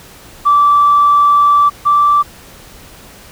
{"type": "tone pair in turn", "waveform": "sine", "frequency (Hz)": [1162, 1167.6], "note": ["D6", "D6"], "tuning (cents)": [-19, -10], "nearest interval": "unison", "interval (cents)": 9, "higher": "second", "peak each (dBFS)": [-5, -6], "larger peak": "first", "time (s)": [[0.45, 1.7], [1.85, 2.23]], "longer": "first", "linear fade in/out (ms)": 20, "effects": ["tanh soft clip ceiling -1 dBFS", "pink hiss -38 dBFS RMS until 3.31 s"]}